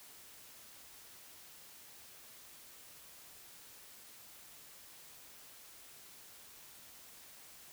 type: silence
effects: white hiss -56 dBFS RMS until 7.72 s